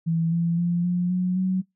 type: tone with pitch steps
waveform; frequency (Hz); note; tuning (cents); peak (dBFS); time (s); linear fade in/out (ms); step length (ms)
sine; 164.81 / 168.95 / 173.2 / 177.56 / 182.03 / 186.6; E3 / E3 / F3 / F3 / F#3 / F#3; 0 / +43 / -14 / +29 / -28 / +15; -20; 0.06-1.62; 20; 260
effects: noise-tail reverb RT60 0.2 s tail -26 dB re dry